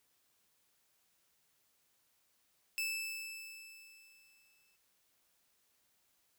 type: tone with exponential decay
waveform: sawtooth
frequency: 2631 Hz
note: E7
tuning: 4 cents flat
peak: -30 dBFS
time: 2.78-4.76 s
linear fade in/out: 0 ms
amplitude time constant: 430 ms
effects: white hiss -75 dBFS RMS until 6.38 s